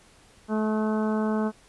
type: harmonic tone with a mistuned harmonic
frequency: 216.1 Hz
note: A3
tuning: 31 cents flat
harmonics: 1 / 2 / 3 / 4 / 5 / 6 / 7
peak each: -24 / -30 / -34 / -36 / -38 / -40 / -41 dBFS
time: 0.48-1.52 s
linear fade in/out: 50 ms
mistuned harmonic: 6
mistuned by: -18 cents
effects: pink hiss -56 dBFS RMS until 1.68 s + resampled to 24000 Hz